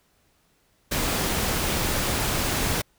pink noise, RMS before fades -25 dBFS, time 0.91-2.82 s, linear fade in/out 10 ms, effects pink hiss -65 dBFS RMS until 2.98 s

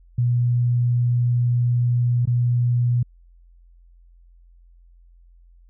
sine tone with dropouts, 121.4 Hz, B2, 29 cents flat, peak -16 dBFS, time 0.18-3.03 s, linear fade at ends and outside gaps 5 ms, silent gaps 2.255-2.273 s, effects added 43 Hz sine -48 dBFS peak until 5.69 s

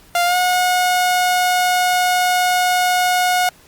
sawtooth tone with pitch glide, 698.5 to 725.6 Hz, F5 to F#5, 0 to -34 cents, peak -10 dBFS, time 0.15-3.49 s, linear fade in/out 2 ms, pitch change +66 cents, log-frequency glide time 0.25-0.36 s, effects pink hiss -48 dBFS RMS until 3.67 s + Opus 48 kbps

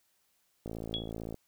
click train, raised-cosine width 2 ms, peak -26 dBFS, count 39, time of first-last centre 0.66-1.343 s, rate 55.6 Hz
sine tone with exponential decay, 3350 Hz, G#7, 14 cents sharp, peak -28 dBFS, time 0.94-1.11 s, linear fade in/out 0 ms, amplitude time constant 36 ms
effects white hiss -73 dBFS RMS until 1.47 s

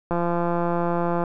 click train, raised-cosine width 1 ms, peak -11 dBFS, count 195, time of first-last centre 0.11-1.238 s, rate 172 Hz, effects none

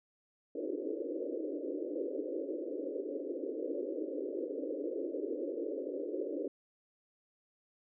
pink band-pass noise, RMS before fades -38 dBFS, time 0.55-6.48 s, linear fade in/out 5 ms, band 280 to 560 Hz, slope 96 dB/octave, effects none

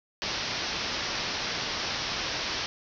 white low-pass noise, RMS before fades -32 dBFS, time 0.22-2.66 s, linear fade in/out 0 ms, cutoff 5800 Hz, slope 96 dB/octave, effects none

